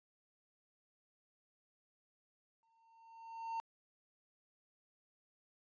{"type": "tone with exponential growth", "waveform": "triangle", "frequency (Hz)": 910, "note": "A#5", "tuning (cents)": -42, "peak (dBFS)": -34, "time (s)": [2.63, 3.6], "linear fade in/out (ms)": 0, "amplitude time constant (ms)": 210, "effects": ["resampled to 16000 Hz"]}